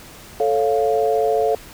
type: chord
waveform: sine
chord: A augmented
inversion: none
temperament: equal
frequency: 440 / 554.4 / 698.5 Hz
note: A4 / C#5 / E#5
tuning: 0 / 0 / 0 cents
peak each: -18 / -22 / -20 dBFS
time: 0.4-1.55 s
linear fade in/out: 2 ms
effects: pink hiss -41 dBFS RMS until 1.73 s